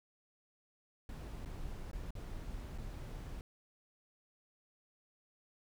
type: noise with dropouts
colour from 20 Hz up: brown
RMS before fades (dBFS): -44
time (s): 1.09-3.41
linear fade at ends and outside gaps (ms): 1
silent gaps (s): 1.45-1.458 / 1.914-1.931 / 2.106-2.152 / 2.779-2.783
effects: none